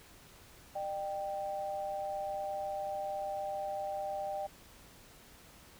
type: tone pair together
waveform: sine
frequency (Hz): 603.5 / 784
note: D5 / G5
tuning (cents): +47 / 0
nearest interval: perfect fourth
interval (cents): 453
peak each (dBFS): -38 / -37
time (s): 0.75-4.47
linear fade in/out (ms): 10
effects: pink hiss -57 dBFS RMS until 5.79 s